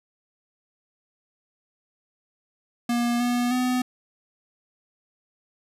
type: tone with pitch steps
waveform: square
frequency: 238.5 / 243.2 / 251.3 Hz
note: A#3 / B3 / B3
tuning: +40 / -26 / +30 cents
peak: -22 dBFS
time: 2.89-3.82 s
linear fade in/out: 5 ms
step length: 310 ms
effects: resampled to 32000 Hz